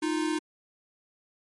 square tone pair together, 310.4 / 348.4 Hz, D#4 / F4, -4 / -4 cents, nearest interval major second, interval 200 cents, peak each -28 / -32 dBFS, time 0.02-0.39 s, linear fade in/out 10 ms, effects MP3 48 kbps

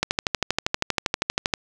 click train, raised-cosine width 0.2 ms, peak -3 dBFS, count 20, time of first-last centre 0.03-1.538 s, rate 12.6 Hz, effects none

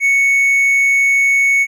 triangle tone, 2217 Hz, C#7, in tune, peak -8 dBFS, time 0-1.67 s, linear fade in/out 50 ms, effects none

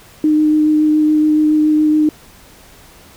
sine tone with vibrato, 305.9 Hz, D#4, 29 cents flat, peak -9 dBFS, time 0.24-2.09 s, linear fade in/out 2 ms, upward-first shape sine, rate 7.1 Hz, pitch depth 10 cents each way, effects pink hiss -43 dBFS RMS until 3.16 s

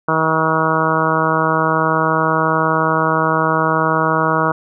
harmonic tone, 159.5 Hz, D#3, 43 cents sharp, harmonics 1 / 2 / 3 / 4 / 5 / 6 / 7 / 8 / 9, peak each -22 / -23 / -22 / -22 / -26 / -21 / -20 / -21 / -22 dBFS, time 0.08-4.52 s, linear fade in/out 5 ms, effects none

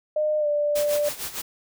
sine tone with pitch glide, 609 to 588.9 Hz, D#5 to D5, -37 to +5 cents, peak -20 dBFS, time 0.16-1.09 s, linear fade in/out 5 ms, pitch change -58 cents, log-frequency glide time 0.39-0.47 s
white noise with tremolo, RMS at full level -30 dBFS, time 0.75-1.42 s, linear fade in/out 10 ms, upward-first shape sine, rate 6.6 Hz, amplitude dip 75%
effects none

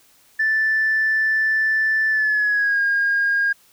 sine tone with pitch glide, 1760 to 1623.3 Hz, A6 to G#6, 0 to -40 cents, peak -15 dBFS, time 0.39-3.53 s, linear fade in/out 10 ms, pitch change -140 cents, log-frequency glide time 2.09-2.81 s, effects tanh soft clip ceiling -12 dBFS + white hiss -55 dBFS RMS until 3.72 s

